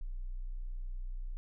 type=tone; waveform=sine; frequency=30.7 Hz; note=B0; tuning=9 cents flat; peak=-36 dBFS; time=0.01-1.37 s; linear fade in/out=0 ms; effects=none